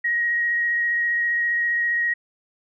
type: tone with vibrato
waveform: sine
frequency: 1889 Hz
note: A#6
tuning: 22 cents sharp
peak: -19 dBFS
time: 0.04-2.14 s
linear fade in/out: 10 ms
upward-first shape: sine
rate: 15 Hz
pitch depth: 10 cents each way
effects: none